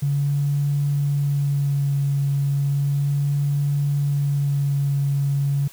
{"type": "tone with vibrato", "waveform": "triangle", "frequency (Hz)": 141.6, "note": "C#3", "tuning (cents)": 37, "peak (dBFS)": -14, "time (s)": [0.02, 5.68], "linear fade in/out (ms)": 10, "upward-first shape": "sine", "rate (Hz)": 0.34, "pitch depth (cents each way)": 19, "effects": ["tanh soft clip ceiling -16 dBFS", "white hiss -46 dBFS RMS until 5.72 s"]}